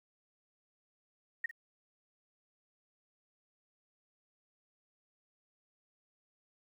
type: tone with echo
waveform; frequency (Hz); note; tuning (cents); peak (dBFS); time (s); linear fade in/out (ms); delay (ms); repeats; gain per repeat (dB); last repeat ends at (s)
sine; 1864.7; A#6; 0; -30; 1.44-1.46; 5; 52; 1; -14; 1.512
effects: 11-bit